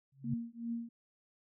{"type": "tone with exponential growth", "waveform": "sine", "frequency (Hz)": 136.2, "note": "C#3", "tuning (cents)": -30, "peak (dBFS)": -30, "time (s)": [0.12, 0.34], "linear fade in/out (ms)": 5, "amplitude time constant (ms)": 47}
{"type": "tone with tremolo", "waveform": "sine", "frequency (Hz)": 233.1, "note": "A#3", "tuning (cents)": 0, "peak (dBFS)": -33, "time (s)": [0.24, 0.89], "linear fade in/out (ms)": 5, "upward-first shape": "triangle", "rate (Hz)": 2.6, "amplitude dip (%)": 100}
{"effects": []}